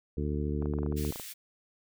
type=harmonic tone; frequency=73.8 Hz; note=D2; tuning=9 cents sharp; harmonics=1 / 2 / 3 / 4 / 5 / 6; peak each=-32 / -35 / -37 / -38 / -39 / -40 dBFS; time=0.17-1.11 s; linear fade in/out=5 ms
type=clicks; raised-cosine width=1 ms; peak=-27 dBFS; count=11; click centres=0.624 / 0.658 / 0.737 / 0.787 / 0.832 / 0.863 / 0.924 / 1.049 / 1.124 / 1.159 / 1.198 s
type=high-pass noise; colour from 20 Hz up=white; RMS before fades=-43 dBFS; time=0.96-1.34 s; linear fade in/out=20 ms; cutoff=1800 Hz; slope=24 dB/octave
effects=none